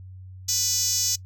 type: tone with high-pass filter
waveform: 5% pulse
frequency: 495.6 Hz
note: B4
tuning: 6 cents sharp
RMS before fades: -24 dBFS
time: 0.48-1.16 s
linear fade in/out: 10 ms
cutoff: 6200 Hz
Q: 3.1
effects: noise-tail reverb RT60 0.1 s tail -21 dB re dry + added 93 Hz sine -39 dBFS peak until 1.25 s